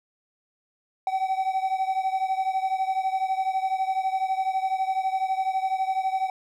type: beating tone pair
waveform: triangle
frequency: 759 / 771 Hz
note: F#5 / G5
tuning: +44 / -29 cents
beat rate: 12 Hz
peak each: -23 / -26 dBFS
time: 1.07-6.3 s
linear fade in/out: 2 ms
effects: none